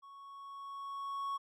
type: tone with level ramp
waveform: triangle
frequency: 1108.7 Hz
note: C#6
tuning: in tune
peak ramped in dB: -50 to -32 dBFS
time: 0.02-1.38 s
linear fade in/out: 20 ms
effects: none